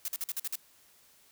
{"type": "noise bursts", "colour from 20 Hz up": "blue", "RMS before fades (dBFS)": -34, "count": 7, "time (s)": [0.05, 0.556], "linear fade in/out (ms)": 2, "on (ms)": 32, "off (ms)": 47, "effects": ["white hiss -62 dBFS RMS until 1.31 s"]}